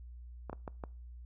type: clicks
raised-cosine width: 1 ms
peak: -26 dBFS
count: 4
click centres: 0.497 / 0.53 / 0.678 / 0.838 s
effects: noise-tail reverb RT60 0.4 s tail -24 dB re dry + added 60 Hz sine -46 dBFS peak until 1.25 s